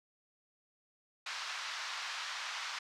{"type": "band-pass noise", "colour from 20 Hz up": "pink", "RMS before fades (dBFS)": -41, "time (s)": [1.26, 2.79], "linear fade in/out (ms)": 5, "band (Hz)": [1000, 5700], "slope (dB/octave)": 24, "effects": []}